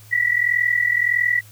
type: tone pair together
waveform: sine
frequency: 1927 / 1968.6 Hz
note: B6 / B6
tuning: -43 / -6 cents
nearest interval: unison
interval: 37 cents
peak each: -19 dBFS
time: 0.11-1.41 s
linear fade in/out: 20 ms
effects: added 106 Hz sine -44 dBFS peak until 1.51 s + white hiss -49 dBFS RMS until 1.51 s